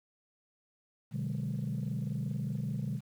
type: chord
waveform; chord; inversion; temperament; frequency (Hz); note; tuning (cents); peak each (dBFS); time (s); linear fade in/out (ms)
sine; G# half-diminished seventh; first; just; 124.59 / 149.51 / 186.89 / 207.7; B2 / D3 / F#3 / G#3; +16 / +31 / +18 / 0; -35 / -35 / -39 / -38; 1.11-3.01; 50
effects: tanh soft clip ceiling -27 dBFS + 10-bit